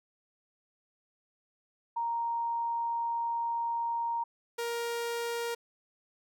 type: tone pair in turn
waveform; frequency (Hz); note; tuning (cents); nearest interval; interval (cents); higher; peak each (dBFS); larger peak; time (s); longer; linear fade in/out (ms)
sine / sawtooth; 932.3 / 469.3; A#5 / A#4; 0 / +12; octave; 1188; first; -29 / -28; second; 1.96-4.24 / 4.58-5.55; first; 10
effects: none